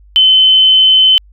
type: tone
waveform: sine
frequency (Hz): 3056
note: G7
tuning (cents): -45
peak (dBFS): -4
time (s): 0.16-1.18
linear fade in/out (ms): 0
effects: added 50 Hz sine -39 dBFS peak until 1.32 s